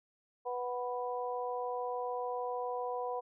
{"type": "harmonic tone", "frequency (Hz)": 246.9, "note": "B3", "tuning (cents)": 0, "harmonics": [2, 3, 4], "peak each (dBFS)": [-37, -39, -40], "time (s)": [0.45, 3.21], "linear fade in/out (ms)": 20, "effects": []}